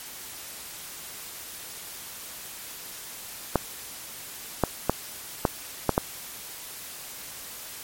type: clicks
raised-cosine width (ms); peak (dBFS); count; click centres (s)
1; -5; 6; 3.557 / 4.637 / 4.896 / 5.452 / 5.893 / 5.979
effects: white hiss -40 dBFS RMS until 7.83 s + MP3 64 kbps